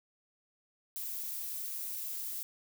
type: noise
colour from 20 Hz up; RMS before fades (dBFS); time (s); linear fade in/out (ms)
violet; -39; 0.96-2.43; 0
effects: none